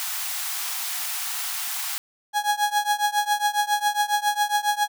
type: high-pass noise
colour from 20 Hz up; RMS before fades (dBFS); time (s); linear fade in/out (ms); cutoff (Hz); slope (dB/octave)
white; -29; 0-1.98; 0; 700; 96
type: tone with tremolo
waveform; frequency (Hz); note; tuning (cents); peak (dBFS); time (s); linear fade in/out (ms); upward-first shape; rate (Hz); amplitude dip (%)
35% pulse; 830.6; G#5; 0; -15; 2.33-4.88; 50; triangle; 7.3; 95
effects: none